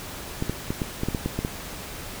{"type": "clicks", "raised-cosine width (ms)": 3, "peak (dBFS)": -12, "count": 10, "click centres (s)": [0.424, 0.496, 0.705, 0.818, 1.034, 1.086, 1.148, 1.26, 1.39, 1.449], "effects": ["pink hiss -37 dBFS RMS until 2.2 s"]}